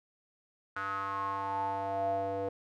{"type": "tone with band-pass filter sweep", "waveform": "square", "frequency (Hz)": 98, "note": "G2", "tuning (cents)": 0, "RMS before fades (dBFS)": -34, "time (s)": [0.76, 2.49], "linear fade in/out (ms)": 5, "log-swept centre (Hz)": [1400, 550], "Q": 7.7, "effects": []}